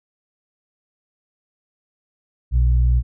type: tone pair together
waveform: sine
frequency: 61.2 / 122.29 Hz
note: B1 / B2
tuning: -15 / -17 cents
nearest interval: octave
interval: 1198 cents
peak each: -13 / -22 dBFS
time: 2.51-3.03 s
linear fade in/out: 50 ms
effects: none